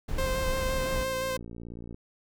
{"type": "noise", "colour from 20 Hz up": "brown", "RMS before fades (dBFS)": -31, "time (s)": [0.08, 1.04], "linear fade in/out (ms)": 10}
{"type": "tone with vibrato", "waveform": "sawtooth", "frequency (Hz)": 523.3, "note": "C5", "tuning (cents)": 0, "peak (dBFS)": -25, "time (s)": [0.18, 1.37], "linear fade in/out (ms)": 5, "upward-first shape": "square", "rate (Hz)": 5.8, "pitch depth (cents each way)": 13}
{"type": "click train", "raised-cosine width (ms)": 3, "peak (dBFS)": -29, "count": 61, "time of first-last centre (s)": [0.91, 1.944], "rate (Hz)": 58}
{"effects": []}